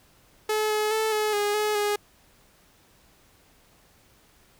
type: tone with pitch steps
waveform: sawtooth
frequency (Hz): 429.5 / 426.2 / 438.6 / 426.6 / 412.4 / 423.6 / 413.8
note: A4 / G#4 / A4 / G#4 / G#4 / G#4 / G#4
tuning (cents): -42 / +45 / -6 / +46 / -12 / +34 / -6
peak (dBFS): -19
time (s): 0.49-1.96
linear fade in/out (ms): 5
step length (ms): 210
effects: pink hiss -59 dBFS RMS until 4.59 s